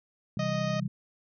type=chord; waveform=sine; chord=C major; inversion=none; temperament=just; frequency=130.81 / 163.52 / 196.22 Hz; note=C3 / E3 / G3; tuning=0 / -14 / +2 cents; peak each=-33 dBFS; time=0.37-0.88 s; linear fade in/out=2 ms
type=harmonic tone; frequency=622 Hz; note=D#5; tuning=1 cent flat; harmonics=1 / 2 / 3 / 4 / 5 / 6 / 7 / 8 / 9 / 10; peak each=-32 / -38 / -42 / -44 / -46 / -48 / -49 / -50 / -51 / -52 dBFS; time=0.39-0.8 s; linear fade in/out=5 ms
effects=none